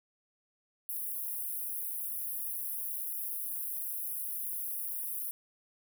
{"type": "high-pass noise", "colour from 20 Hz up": "white", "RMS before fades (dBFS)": -37, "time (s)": [0.89, 5.31], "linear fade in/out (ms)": 0, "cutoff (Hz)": 9900, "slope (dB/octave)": 96, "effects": []}